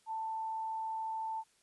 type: tone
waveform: sine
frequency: 887 Hz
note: A5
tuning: 14 cents sharp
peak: -35 dBFS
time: 0.06-1.44 s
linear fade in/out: 50 ms
effects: white hiss -70 dBFS RMS until 1.62 s + resampled to 24000 Hz